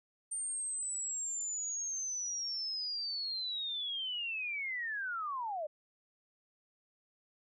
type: linear sweep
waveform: sine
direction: down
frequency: 8870 to 578 Hz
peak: -35 dBFS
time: 0.31-5.67 s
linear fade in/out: 10 ms
effects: none